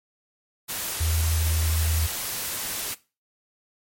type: noise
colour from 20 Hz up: white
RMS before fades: -30 dBFS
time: 0.68-2.95 s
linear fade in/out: 20 ms
type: tone with pitch glide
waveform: sine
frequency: 80.9 to 80.39 Hz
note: E2 to E2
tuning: -32 to -43 cents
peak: -21 dBFS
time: 1-2.07 s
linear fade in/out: 10 ms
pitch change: -11 cents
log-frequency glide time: 1.19-1.85 s
effects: noise-tail reverb RT60 0.3 s tail -19 dB re dry + MP3 64 kbps